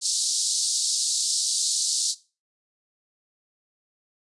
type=band-pass noise; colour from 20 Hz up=pink; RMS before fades=-25 dBFS; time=0.01-2.15 s; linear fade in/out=50 ms; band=4100 to 9400 Hz; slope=48 dB/octave; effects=noise-tail reverb RT60 0.3 s tail -17 dB re dry + resampled to 24000 Hz